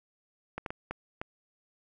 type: clicks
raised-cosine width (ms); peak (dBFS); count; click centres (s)
0.5; -20; 5; 0.58 / 0.662 / 0.705 / 0.91 / 1.215
effects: none